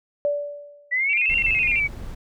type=tone with exponential decay; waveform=sine; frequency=580 Hz; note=D5; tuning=22 cents flat; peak=-17 dBFS; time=0.25-0.99 s; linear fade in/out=0 ms; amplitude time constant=160 ms
type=exponential two-way sweep; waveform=sine; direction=up then down; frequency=1940 to 2780 to 2247 Hz; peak=-19 dBFS; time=0.91-1.88 s; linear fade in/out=20 ms; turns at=1.36 s
type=tone with vibrato; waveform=sine; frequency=2400 Hz; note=D7; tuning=37 cents sharp; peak=-23 dBFS; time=1.09-1.8 s; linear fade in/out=10 ms; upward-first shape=square; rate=12 Hz; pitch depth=210 cents each way
type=noise; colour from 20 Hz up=brown; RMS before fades=-34 dBFS; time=1.29-2.15 s; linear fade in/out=10 ms
effects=none